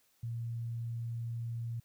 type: tone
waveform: sine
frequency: 116.54 Hz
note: A#2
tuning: in tune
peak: -35 dBFS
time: 0.23-1.8 s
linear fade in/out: 5 ms
effects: white hiss -71 dBFS RMS until 1.84 s